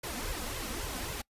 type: noise with flanger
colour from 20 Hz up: pink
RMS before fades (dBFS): -37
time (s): 0.03-1.22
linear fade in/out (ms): 10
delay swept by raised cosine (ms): 1.9 to 4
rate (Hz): 3.7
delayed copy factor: +0.8
effects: noise-tail reverb RT60 0.1 s tail -24 dB re dry + resampled to 32000 Hz